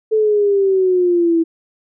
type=exponential sweep; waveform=sine; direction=down; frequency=440 to 326.4 Hz; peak=-11 dBFS; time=0.11-1.44 s; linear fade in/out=20 ms; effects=none